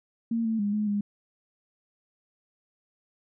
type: tone with pitch steps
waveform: sine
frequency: 229.6 / 223.2 / 204.3 / 211.4 / 204.5 Hz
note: A#3 / A3 / G#3 / G#3 / G#3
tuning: -26 / +25 / -28 / +31 / -26 cents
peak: -24 dBFS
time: 0.31-1.01 s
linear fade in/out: 5 ms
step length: 140 ms
effects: none